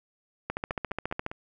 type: two click trains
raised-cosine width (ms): 0.5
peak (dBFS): -15 / -22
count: 12 / 4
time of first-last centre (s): 0.5-1.264 / 0.71-1.315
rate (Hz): 14.4 / 4.96
effects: none